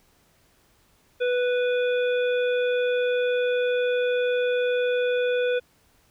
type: harmonic tone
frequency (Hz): 493.9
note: B4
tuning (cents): 0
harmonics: 1 / 3 / 5 / 7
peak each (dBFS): -21 / -31 / -35 / -38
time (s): 1.2-5.6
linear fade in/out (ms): 20
effects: pink hiss -62 dBFS RMS until 6.1 s